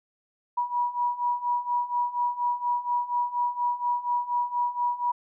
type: beating tone pair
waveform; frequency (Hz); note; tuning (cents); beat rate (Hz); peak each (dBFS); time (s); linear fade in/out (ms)
sine; 967 / 971.2; B5 / B5; -37 / -29; 4.2; -29 / -26; 0.57-5.12; 10
effects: none